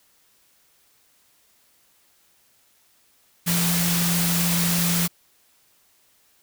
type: tone in noise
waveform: sine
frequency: 172.2 Hz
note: F3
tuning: 24 cents flat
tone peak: -22 dBFS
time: 3.46-5.08 s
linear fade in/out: 20 ms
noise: white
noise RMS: -24 dBFS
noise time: 3.46-5.08 s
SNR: -1 dB
effects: white hiss -61 dBFS RMS until 6.42 s